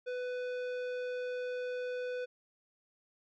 sine tone with tanh clipping, 498.1 Hz, B4, 15 cents sharp, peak -37 dBFS, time 0.06-2.26 s, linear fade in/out 20 ms, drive 14 dB, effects none

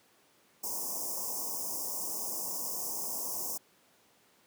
white band-stop noise, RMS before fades -36 dBFS, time 0.63-3.58 s, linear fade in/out 10 ms, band 1100 to 5100 Hz, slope 96 dB/octave, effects pink hiss -65 dBFS RMS until 4.46 s + high-pass 200 Hz 12 dB/octave

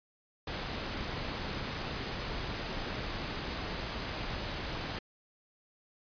pink noise, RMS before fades -37 dBFS, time 0.47-4.99 s, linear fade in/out 5 ms, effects resampled to 11025 Hz

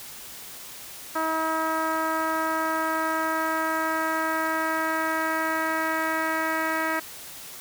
10% pulse tone with low-pass filter sweep, 320 Hz, D#4, 49 cents sharp, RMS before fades -26 dBFS, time 1.15-7 s, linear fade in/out 10 ms, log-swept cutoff 1300 to 2000 Hz, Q 1.9, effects white hiss -41 dBFS RMS until 7.6 s

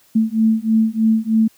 sine beating tone pair, 220 / 223.2 Hz, A3 / A3, 0 / +25 cents, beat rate 3.2 Hz, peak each -16 dBFS, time 0.15-1.48 s, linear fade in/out 10 ms, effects white hiss -54 dBFS RMS until 1.57 s + high-pass 60 Hz 12 dB/octave

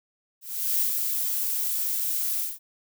violet noise with ADSR envelope, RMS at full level -23 dBFS, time 0.41-2.59 s, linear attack 390 ms, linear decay 110 ms, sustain -4 dB, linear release 190 ms, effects none

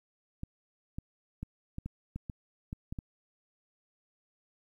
clicks, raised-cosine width 5 ms, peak -25 dBFS, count 10, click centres 0.434 / 0.985 / 1.43 / 1.784 / 1.86 / 2.16 / 2.298 / 2.729 / 2.925 / 2.988 s, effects 11-bit

